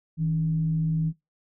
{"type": "tone with frequency modulation", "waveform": "sine", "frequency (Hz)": 159.6, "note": "D#3", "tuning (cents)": 44, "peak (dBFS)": -22, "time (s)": [0.17, 1.13], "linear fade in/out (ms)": 50, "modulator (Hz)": 123, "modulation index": 0.23, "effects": ["noise-tail reverb RT60 0.2 s tail -20 dB re dry"]}